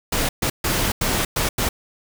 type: noise bursts at uneven times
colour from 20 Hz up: pink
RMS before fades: -21 dBFS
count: 6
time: 0.12-0.29 / 0.42-0.5 / 0.64-0.92 / 1.01-1.25 / 1.36-1.49 / 1.58-1.69 s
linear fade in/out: 5 ms
effects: none